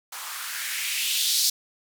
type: noise with band-pass filter sweep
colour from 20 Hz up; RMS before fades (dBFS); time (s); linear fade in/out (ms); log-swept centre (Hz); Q
violet; -27; 0.12-1.5; 5; 930 to 4800; 2.5
effects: none